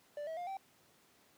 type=tone with pitch steps; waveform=triangle; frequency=587.3 / 644.2 / 706.5 / 774.9 Hz; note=D5 / E5 / F5 / G5; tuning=0 / -40 / +20 / -20 cents; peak=-37 dBFS; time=0.17-0.57 s; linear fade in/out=2 ms; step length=100 ms; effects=pink hiss -67 dBFS RMS until 1.37 s + high-pass 150 Hz 12 dB/octave